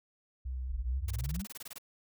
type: tone with vibrato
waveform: sine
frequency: 63.8 Hz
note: C2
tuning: 43 cents flat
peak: -34 dBFS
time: 0.45-1.41 s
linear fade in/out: 10 ms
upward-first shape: triangle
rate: 4.1 Hz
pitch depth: 8 cents each way
type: exponential sweep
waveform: sine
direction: up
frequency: 35.38 to 220 Hz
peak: -36 dBFS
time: 0.67-1.47 s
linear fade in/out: 50 ms
type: noise bursts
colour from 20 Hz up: white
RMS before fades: -44 dBFS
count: 14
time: 1.08-1.784 s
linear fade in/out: 5 ms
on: 28 ms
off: 24 ms
effects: none